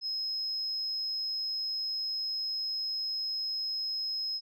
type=tone; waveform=sine; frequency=5130 Hz; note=E8; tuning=48 cents flat; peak=-30 dBFS; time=0.01-4.41 s; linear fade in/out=50 ms; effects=tanh soft clip ceiling -26 dBFS